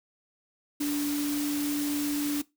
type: tone in noise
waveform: sine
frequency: 291.1 Hz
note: D4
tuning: 15 cents flat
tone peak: -26 dBFS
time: 0.8-2.42 s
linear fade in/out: 10 ms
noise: white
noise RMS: -36 dBFS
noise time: 0.8-2.42 s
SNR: +7 dB
effects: noise-tail reverb RT60 0.2 s tail -20 dB re dry